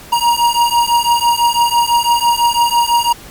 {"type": "beating tone pair", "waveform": "square", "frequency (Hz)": [943, 949], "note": ["A#5", "A#5"], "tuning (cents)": [20, 31], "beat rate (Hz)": 6, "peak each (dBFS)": -14, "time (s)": [0.12, 3.13], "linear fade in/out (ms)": 10, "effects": ["pink hiss -36 dBFS RMS until 3.3 s", "MP3 96 kbps"]}